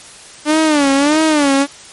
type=tone with vibrato; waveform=sawtooth; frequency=294.4 Hz; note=D4; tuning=4 cents sharp; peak=-6 dBFS; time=0.45-1.67 s; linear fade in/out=50 ms; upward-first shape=sine; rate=1.6 Hz; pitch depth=130 cents each way; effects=white hiss -37 dBFS RMS until 1.92 s + MP3 48 kbps